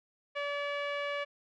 sawtooth tone with low-pass filter, 574 Hz, D5, 40 cents flat, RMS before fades -35 dBFS, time 0.35-1.25 s, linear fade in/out 20 ms, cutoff 2500 Hz, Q 2.3, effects none

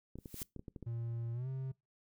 clicks, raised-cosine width 3 ms, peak -33 dBFS, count 10, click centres 0.156 / 0.187 / 0.258 / 0.343 / 0.418 / 0.563 / 0.594 / 0.682 / 0.762 / 0.827 s
blue noise with exponential growth, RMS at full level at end -40 dBFS, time 0.18-0.43 s, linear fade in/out 1 ms, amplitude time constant 54 ms
triangle tone with pitch glide, 116.54 to 132.33 Hz, A#2 to C3, 0 to +20 cents, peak -35 dBFS, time 0.86-1.72 s, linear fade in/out 10 ms, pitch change +220 cents, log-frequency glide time 1.33-1.48 s
effects noise-tail reverb RT60 0.2 s tail -23 dB re dry

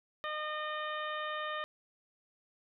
harmonic tone, 610 Hz, D#5, 34 cents flat, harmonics 1 / 2 / 3 / 4 / 5 / 6, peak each -41 / -38 / -41 / -50 / -47 / -48 dBFS, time 0.24-1.64 s, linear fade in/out 0 ms, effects none

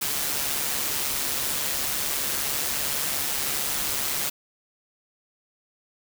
white noise with amplitude modulation, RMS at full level -25 dBFS, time 0.01-4.3 s, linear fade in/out 10 ms, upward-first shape sine, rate 142 Hz, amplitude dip 45%, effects none

